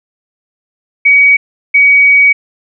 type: tone pair in turn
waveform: sine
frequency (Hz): 2260 / 2260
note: C#7 / C#7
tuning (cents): +33 / +33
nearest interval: unison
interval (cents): 0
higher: neither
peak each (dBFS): -3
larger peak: neither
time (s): 1.05-1.37 / 1.74-2.33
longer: second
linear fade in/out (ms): 10
effects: none